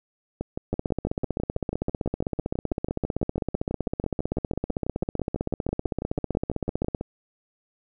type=two click trains; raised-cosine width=2 ms; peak=-12 / -15 dBFS; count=98 / 41; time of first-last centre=0.73-6.948 / 0.41-7.011 s; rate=15.6 / 6.06 Hz; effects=none